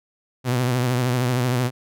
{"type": "tone with vibrato", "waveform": "sawtooth", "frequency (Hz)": 124.7, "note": "B2", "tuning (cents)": 17, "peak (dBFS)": -15, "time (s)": [0.44, 1.71], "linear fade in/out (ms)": 50, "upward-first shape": "triangle", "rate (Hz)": 13, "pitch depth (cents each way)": 76, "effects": []}